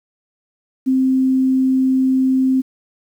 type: tone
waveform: sine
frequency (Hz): 261.6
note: C4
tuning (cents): 0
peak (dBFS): -12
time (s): 0.86-2.62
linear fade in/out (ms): 20
effects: 8-bit